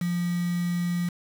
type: tone with quantisation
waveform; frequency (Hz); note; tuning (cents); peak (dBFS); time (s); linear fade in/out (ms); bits
sine; 174.61; F3; 0; -24; 0.01-1.09; 5; 6
effects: none